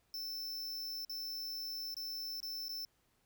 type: tone with dropouts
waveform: square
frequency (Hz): 5320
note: E8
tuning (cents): +15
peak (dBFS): -40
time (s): 0.14-2.85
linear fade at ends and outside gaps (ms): 1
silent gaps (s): 1.049-1.096 / 1.943-1.967 / 2.403-2.429 / 2.683-2.692
effects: pink hiss -75 dBFS RMS until 3.25 s